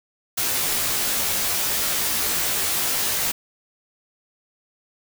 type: noise with comb filter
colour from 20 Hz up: white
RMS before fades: -23 dBFS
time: 0.37-3.32 s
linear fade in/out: 10 ms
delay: 16 ms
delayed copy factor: -1
effects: none